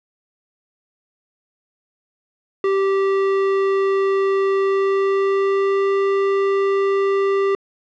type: tone with pitch glide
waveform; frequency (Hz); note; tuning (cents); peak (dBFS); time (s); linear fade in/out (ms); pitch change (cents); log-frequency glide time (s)
square; 390 to 393.4; G4 to G4; -9 to +6; -16; 2.64-7.55; 2; +15; 4.62-5.91
effects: low-pass 2000 Hz 12 dB/octave